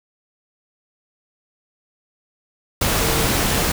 sine tone in noise, 453.6 Hz, A#4, 47 cents flat, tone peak -26 dBFS, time 3.01-3.26 s, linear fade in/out 5 ms, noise pink, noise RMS -19 dBFS, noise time 2.81-3.72 s, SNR -10 dB, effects none

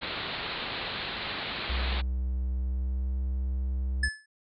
white low-pass noise, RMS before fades -35 dBFS, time 0.01-2.02 s, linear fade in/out 20 ms, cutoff 4300 Hz, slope 96 dB/octave
triangle tone with pitch glide, 63.4 to 64.58 Hz, B1 to C2, +46 to -22 cents, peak -25 dBFS, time 1.69-4.09 s, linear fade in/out 10 ms, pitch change +32 cents, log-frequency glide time 2.58-3.19 s
square tone with exponential decay, 1729 Hz, A6, 31 cents flat, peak -23 dBFS, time 4.03-4.26 s, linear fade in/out 5 ms, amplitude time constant 48 ms
effects resampled to 24000 Hz

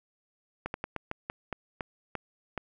slowing click train, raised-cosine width 0.5 ms, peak -18 dBFS, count 10, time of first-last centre 0.66-2.577 s, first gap 81 ms, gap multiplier 1.23, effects none

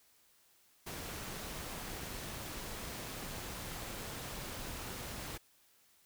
pink noise with amplitude modulation, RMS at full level -42 dBFS, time 0.86-5.38 s, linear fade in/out 10 ms, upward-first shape sine, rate 209 Hz, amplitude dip 35%, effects white hiss -68 dBFS RMS until 6.05 s

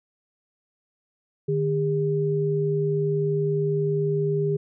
sine tone pair together, 151.6 / 403.8 Hz, D#3 / G#4, -45 / -49 cents, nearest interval octave + perfect fourth, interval 1696 cents, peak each -24 / -23 dBFS, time 1.48-4.57 s, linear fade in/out 10 ms, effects none

